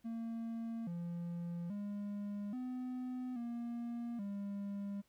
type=tone with pitch steps; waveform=triangle; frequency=228.6 / 171.9 / 204.2 / 252.5 / 236.2 / 200.7 Hz; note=A#3 / F3 / G#3 / B3 / A#3 / G3; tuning=-34 / -27 / -29 / +39 / +23 / +41 cents; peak=-37 dBFS; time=0.04-5.02 s; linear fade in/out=20 ms; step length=830 ms; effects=pink hiss -75 dBFS RMS until 5.08 s